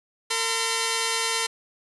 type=tone pair together; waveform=5% pulse; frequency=454.4 / 1020 Hz; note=A#4 / C6; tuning=-44 / -44 cents; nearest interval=octave + major second; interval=1400 cents; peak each=-14 dBFS; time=0.3-1.47 s; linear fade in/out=10 ms; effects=resampled to 24000 Hz + 8-bit